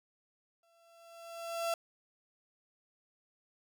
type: tone with exponential growth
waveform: 35% pulse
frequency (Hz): 673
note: E5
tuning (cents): +36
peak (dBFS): -28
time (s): 0.63-1.74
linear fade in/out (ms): 2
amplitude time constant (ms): 240
effects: none